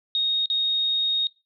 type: tone with dropouts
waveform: sine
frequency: 3729 Hz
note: A#7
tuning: in tune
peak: -20 dBFS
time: 0.15-1.27 s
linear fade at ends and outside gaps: 1 ms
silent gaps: 0.458-0.5 s
effects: noise-tail reverb RT60 0.3 s tail -26 dB re dry